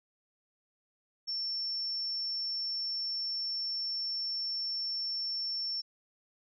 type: tone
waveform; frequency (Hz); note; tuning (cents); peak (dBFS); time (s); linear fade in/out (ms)
sine; 5420; E8; +47; -32; 1.27-5.82; 20
effects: none